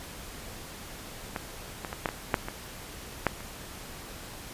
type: clicks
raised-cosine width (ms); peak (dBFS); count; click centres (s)
0.5; -15 / -18 / -19 / -11 / -16 / -7 / -19 / -7 / -27; 9; 1.362 / 1.848 / 1.929 / 2.058 / 2.089 / 2.342 / 2.485 / 3.267 / 3.406
effects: pink hiss -43 dBFS RMS until 4.53 s + resampled to 32000 Hz